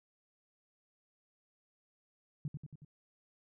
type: tone with echo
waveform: sine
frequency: 146.83 Hz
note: D3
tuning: in tune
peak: -34 dBFS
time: 2.45-2.48 s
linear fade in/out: 2 ms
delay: 92 ms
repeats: 4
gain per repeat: -4 dB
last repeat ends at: 2.848 s
effects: none